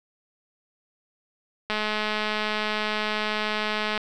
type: click train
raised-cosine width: 0.3 ms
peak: -11 dBFS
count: 486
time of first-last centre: 1.7-3.977 s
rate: 213 Hz
effects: none